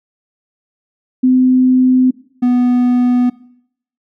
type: tone pair in turn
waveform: sine / triangle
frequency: 255.7 / 246.8 Hz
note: C4 / B3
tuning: -40 / -1 cents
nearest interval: minor second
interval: 61 cents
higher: first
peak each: -7 dBFS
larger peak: neither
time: 1.23-2.11 / 2.42-3.3 s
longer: neither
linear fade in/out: 10 ms
effects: noise-tail reverb RT60 0.7 s tail -20 dB re dry

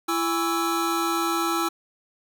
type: tone cluster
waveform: square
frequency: 336.1 / 820 / 1128 / 1320 Hz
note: E4 / G#5 / C#6 / E6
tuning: +34 / -22 / +30 / +2 cents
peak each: -27 / -31 / -34 / -27 dBFS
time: 0.08-1.69 s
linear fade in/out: 10 ms
effects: none

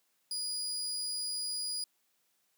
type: tone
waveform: 30% pulse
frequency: 4903 Hz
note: D#8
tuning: 26 cents flat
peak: -31 dBFS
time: 0.31-1.84 s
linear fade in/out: 2 ms
effects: white hiss -75 dBFS RMS until 2.57 s + high-pass 150 Hz 12 dB/octave

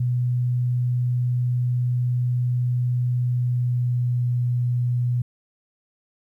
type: tone with pitch glide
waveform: sine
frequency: 123.47 to 122.48 Hz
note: B2 to B2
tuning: 0 to -14 cents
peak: -19 dBFS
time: 0-5.22 s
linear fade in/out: 5 ms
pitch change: -14 cents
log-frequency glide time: 3.21-4.27 s
effects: 10-bit

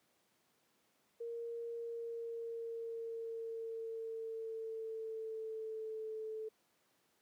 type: tone with pitch glide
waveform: sine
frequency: 466.2 to 437.5 Hz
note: A#4 to A4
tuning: 0 to -10 cents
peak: -40 dBFS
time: 1.2-6.49 s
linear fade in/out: 10 ms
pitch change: -110 cents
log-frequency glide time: 1.72-6.13 s
effects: pink hiss -75 dBFS RMS until 7.21 s + high-pass 200 Hz 12 dB/octave

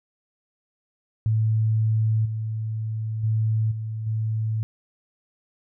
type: tone with level steps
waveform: sine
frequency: 110 Hz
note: A2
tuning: in tune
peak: -18 / -25 / -19 / -27 / -22 dBFS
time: 1.26-4.63 s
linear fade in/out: 0 ms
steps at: 2.25 / 3.23 / 3.71 / 4.06 s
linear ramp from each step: 10 ms
effects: none

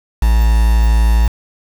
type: tone with quantisation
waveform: triangle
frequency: 56.1 Hz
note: A1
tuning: 34 cents sharp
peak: -6 dBFS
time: 0.22-1.28 s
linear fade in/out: 5 ms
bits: 4
effects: none

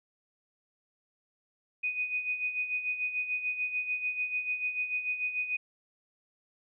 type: tone with tremolo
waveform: sine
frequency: 2489 Hz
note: D#7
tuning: in tune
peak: -27 dBFS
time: 1.83-5.57 s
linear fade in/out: 10 ms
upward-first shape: sine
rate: 6.8 Hz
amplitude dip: 65%
effects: none

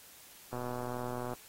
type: click train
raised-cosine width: 1 ms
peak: -25 dBFS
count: 100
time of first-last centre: 0.53-1.335 s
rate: 123 Hz
effects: white hiss -55 dBFS RMS until 1.48 s + AAC 48 kbps

